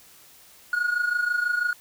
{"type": "tone with amplitude modulation", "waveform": "triangle", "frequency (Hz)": 1445, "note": "F#6", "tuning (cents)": -41, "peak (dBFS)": -16, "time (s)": [0.73, 1.73], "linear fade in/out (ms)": 2, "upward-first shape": "sine", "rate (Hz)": 26.1, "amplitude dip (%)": 75, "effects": ["tanh soft clip ceiling -15 dBFS", "white hiss -52 dBFS RMS until 1.8 s"]}